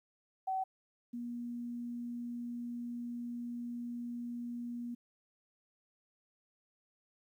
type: tone pair in turn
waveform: sine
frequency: 760 / 239.4 Hz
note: F#5 / A#3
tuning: +46 / +46 cents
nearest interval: octave + minor sixth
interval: 2000 cents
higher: first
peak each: -32 / -38 dBFS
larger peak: first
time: 0.47-0.64 / 1.13-4.95 s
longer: second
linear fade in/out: 10 ms
effects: 12-bit